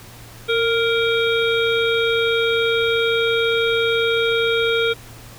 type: harmonic tone with a mistuned harmonic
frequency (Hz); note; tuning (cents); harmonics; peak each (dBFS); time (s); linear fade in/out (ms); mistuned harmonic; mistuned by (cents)
466.2; A#4; 0; 1 / 3 / 5 / 7 / 8; -18 / -23 / -25 / -26 / -27; 0.48-4.94; 20; 1; -29
effects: added 115 Hz sine -42 dBFS peak until 5.38 s + pink hiss -42 dBFS RMS until 5.38 s